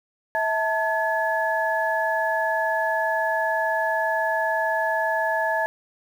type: tone cluster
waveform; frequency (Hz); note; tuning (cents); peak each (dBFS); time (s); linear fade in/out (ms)
sine; 650 / 888 / 1701; E5 / A5 / G#6; -24 / +16 / +41; -25; 0.35-5.66; 0
effects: 8-bit